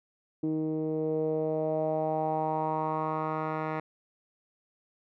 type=tone with low-pass filter sweep; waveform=10% pulse; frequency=156.6 Hz; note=D#3; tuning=11 cents sharp; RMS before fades=-30 dBFS; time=0.43-3.8 s; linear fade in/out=5 ms; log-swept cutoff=330 to 1600 Hz; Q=3.7; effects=none